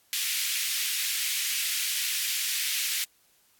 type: high-pass noise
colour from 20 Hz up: pink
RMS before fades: -29 dBFS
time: 0.13-3.04 s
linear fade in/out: 0 ms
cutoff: 2200 Hz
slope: 24 dB/octave
effects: white hiss -64 dBFS RMS until 3.59 s + AAC 64 kbps